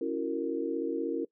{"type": "chord", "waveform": "sine", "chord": "F# dominant seventh", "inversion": "second", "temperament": "just", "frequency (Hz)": [277.5, 333, 370, 462.5], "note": ["C#4", "E4", "F#4", "A#4"], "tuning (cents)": [2, 18, 0, -14], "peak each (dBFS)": [-35, -33, -38, -33], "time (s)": [0.01, 1.25], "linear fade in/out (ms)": 5, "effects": ["noise-tail reverb RT60 0.1 s tail -21 dB re dry"]}